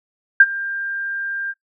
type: tone with ADSR envelope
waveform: sine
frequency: 1594 Hz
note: G6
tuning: 28 cents sharp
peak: -3 dBFS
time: 0.4-1.54 s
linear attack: 4 ms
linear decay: 45 ms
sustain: -20 dB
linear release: 41 ms
effects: noise-tail reverb RT60 0.1 s tail -17 dB re dry